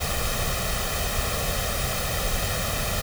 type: noise with comb filter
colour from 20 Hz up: pink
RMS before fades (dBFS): -26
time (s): 0-3.02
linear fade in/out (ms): 20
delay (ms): 1.6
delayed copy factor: +0.7
effects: none